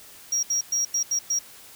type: tone bursts at uneven times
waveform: triangle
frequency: 5660 Hz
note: F8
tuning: 22 cents sharp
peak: -20 dBFS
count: 6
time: 0.32-0.43 / 0.5-0.61 / 0.72-0.85 / 0.94-1.03 / 1.11-1.19 / 1.3-1.39 s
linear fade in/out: 5 ms
effects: white hiss -47 dBFS RMS until 1.75 s